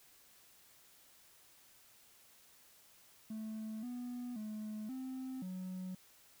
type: tone with pitch steps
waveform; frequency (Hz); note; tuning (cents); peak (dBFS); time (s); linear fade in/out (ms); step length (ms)
triangle; 218.3 / 245.5 / 214.2 / 260.2 / 185; A3 / B3 / A3 / C4 / F#3; -13 / -10 / -46 / -9 / 0; -38; 3.3-5.95; 5; 530
effects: tanh soft clip ceiling -34 dBFS + white hiss -64 dBFS RMS until 6.4 s